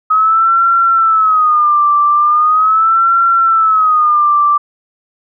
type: tone with vibrato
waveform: sine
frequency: 1265 Hz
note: D#6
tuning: 28 cents sharp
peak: -7 dBFS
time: 0.1-4.58 s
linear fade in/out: 10 ms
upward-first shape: sine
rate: 0.4 Hz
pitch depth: 130 cents each way
effects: none